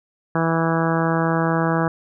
harmonic tone, 164.2 Hz, E3, 6 cents flat, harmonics 1 / 2 / 3 / 4 / 5 / 6 / 7 / 8 / 9 / 10, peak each -21 / -24 / -26 / -27 / -28 / -29 / -29 / -30 / -31 / -31 dBFS, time 0.35-1.88 s, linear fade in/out 2 ms, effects none

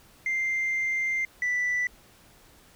sine tone pair in turn, 2093 / 1975.5 Hz, C7 / B6, 0 / 0 cents, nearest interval minor second, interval 100 cents, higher first, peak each -23 / -22 dBFS, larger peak second, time 0.26-1.25 / 1.42-1.87 s, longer first, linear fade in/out 2 ms, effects tanh soft clip ceiling -22 dBFS + pink hiss -56 dBFS RMS until 2.75 s

